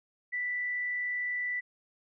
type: tone with frequency modulation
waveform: sine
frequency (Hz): 1975.5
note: B6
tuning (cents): 0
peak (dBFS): -30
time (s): 0.32-1.61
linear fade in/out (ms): 20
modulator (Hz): 62.3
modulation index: 0.29
effects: none